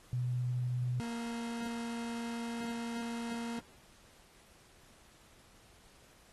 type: tone pair in turn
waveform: sine / 40% pulse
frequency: 124 / 233.4 Hz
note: B2 / A#3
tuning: +7 / +2 cents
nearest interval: major seventh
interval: 1095 cents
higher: second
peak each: -31 / -36 dBFS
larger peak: first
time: 0.13-1 / 1-3.59 s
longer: second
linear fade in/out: 0 ms
effects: pink hiss -61 dBFS RMS until 6.32 s + AAC 32 kbps